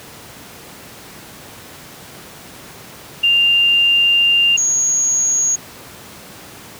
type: tone pair in turn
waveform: sine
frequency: 2794 / 6645 Hz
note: F7 / G#8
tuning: 0 / 0 cents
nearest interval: octave + minor third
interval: 1500 cents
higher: second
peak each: -10 / -13 dBFS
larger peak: first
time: 3.23-4.57 / 4.57-5.56 s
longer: first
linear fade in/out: 10 ms
effects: pink hiss -37 dBFS RMS until 6.79 s + high-pass 100 Hz 12 dB/octave